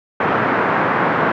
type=band-pass noise; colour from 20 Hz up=white; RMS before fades=-17 dBFS; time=0.2-1.32 s; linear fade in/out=5 ms; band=120 to 1600 Hz; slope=24 dB/octave; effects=none